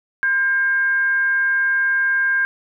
sine tone with frequency modulation, 1600 Hz, G6, 35 cents sharp, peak -15 dBFS, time 0.23-2.45 s, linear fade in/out 0 ms, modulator 568 Hz, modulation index 0.21, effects none

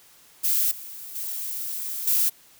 violet noise with level steps, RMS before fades -22 / -39 / -31 / -21 dBFS, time 0.43-2.3 s, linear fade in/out 20 ms, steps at 0.71 / 1.15 / 2.07 s, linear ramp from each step 5 ms, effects white hiss -54 dBFS RMS until 2.59 s

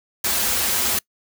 white noise with comb filter, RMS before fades -21 dBFS, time 0.24-0.99 s, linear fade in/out 5 ms, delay 6.7 ms, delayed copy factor -0.75, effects noise-tail reverb RT60 0.1 s tail -24 dB re dry

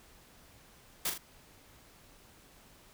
white noise with echo, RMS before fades -32 dBFS, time 1.05-1.1 s, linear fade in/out 5 ms, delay 40 ms, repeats 2, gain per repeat -6 dB, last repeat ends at 1.18 s, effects pink hiss -59 dBFS RMS until 2.93 s

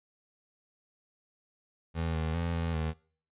25% pulse tone with pitch steps, 82.3 / 79.8 / 84.6 / 83.3 / 79.4 Hz, E2 / D#2 / E2 / E2 / D#2, -2 / +44 / +45 / +19 / +36 cents, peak -26 dBFS, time 1.94-2.94 s, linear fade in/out 50 ms, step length 200 ms, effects noise-tail reverb RT60 0.5 s tail -23 dB re dry + resampled to 8000 Hz

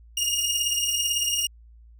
20% pulse beating tone pair, 2833 / 2851 Hz, F7 / F7, +24 / +35 cents, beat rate 18 Hz, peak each -23 / -20 dBFS, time 0.17-1.47 s, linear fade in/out 5 ms, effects added 57 Hz sine -47 dBFS peak until 1.99 s

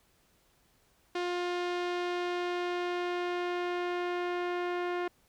sawtooth tone with low-pass filter sweep, 354 Hz, F4, 23 cents sharp, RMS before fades -33 dBFS, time 1.15-5.08 s, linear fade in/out 5 ms, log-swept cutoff 4100 to 2200 Hz, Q 0.97, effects pink hiss -68 dBFS RMS until 5.28 s

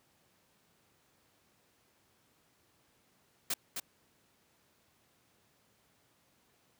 white noise with echo, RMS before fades -33 dBFS, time 3.5-3.54 s, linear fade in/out 5 ms, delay 260 ms, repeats 1, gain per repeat -5 dB, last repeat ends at 3.8 s, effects pink hiss -70 dBFS RMS until 6.79 s + high-pass 100 Hz 12 dB/octave

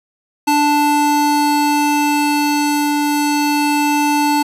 square tone pair together, 293.4 / 880 Hz, D4 / A5, -2 / 0 cents, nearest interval octave + perfect fifth, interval 1902 cents, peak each -16 dBFS, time 0.47-4.43 s, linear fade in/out 10 ms, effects resampled to 32000 Hz

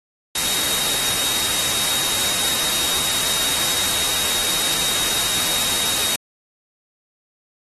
sine tone in noise, 3759 Hz, A#7, 14 cents sharp, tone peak -25 dBFS, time 0.35-6.16 s, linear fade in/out 5 ms, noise white, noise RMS -21 dBFS, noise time 0.35-6.16 s, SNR -7 dB, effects AAC 32 kbps

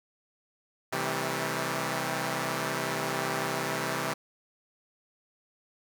5% pulse chord, A minor seventh, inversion first, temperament equal with one note detuned, 130.81 / 162.08 / 196 / 220 Hz, C3 / E3 / G3 / A3, 0 / -29 / 0 / 0 cents, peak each -22 / -22 / -25 / -27 dBFS, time 0.92-4.14 s, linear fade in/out 10 ms, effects none

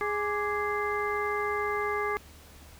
harmonic tone with a mistuned harmonic, 415.3 Hz, G#4, in tune, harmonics 1 / 2 / 3 / 4 / 5, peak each -31 / -36 / -32 / -37 / -35 dBFS, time 0.01-2.17 s, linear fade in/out 0 ms, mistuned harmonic 3, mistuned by -100 cents, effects added 74 Hz sine -52 dBFS peak until 2.79 s + pink hiss -53 dBFS RMS until 2.79 s

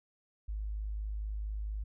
sine tone, 52.2 Hz, G#1, 10 cents sharp, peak -34 dBFS, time 0.48-1.84 s, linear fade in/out 10 ms, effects none

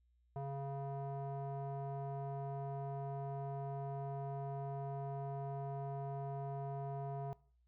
square tone with low-pass filter, 138.59 Hz, C#3, in tune, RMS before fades -42 dBFS, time 0.36-7.33 s, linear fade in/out 0 ms, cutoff 800 Hz, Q 4.6, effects noise-tail reverb RT60 0.5 s tail -22 dB re dry + added 60 Hz sine -70 dBFS peak until 7.67 s

